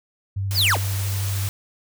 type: tone with vibrato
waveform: sine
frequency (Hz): 97.9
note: G2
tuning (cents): -2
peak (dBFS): -22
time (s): 0.36-1.49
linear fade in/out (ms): 10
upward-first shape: sine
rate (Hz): 13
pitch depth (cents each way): 18
type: noise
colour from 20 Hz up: white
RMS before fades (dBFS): -32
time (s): 0.51-1.49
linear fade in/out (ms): 0
type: linear sweep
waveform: square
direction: down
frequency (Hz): 5420 to 64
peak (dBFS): -17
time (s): 0.54-0.78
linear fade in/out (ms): 50
effects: none